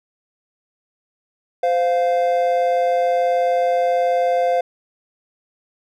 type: tone pair together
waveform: triangle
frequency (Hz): 517.2 / 698.5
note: C5 / F5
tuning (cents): -20 / 0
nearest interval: perfect fourth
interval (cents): 520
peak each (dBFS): -16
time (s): 1.63-4.61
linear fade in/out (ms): 5
effects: none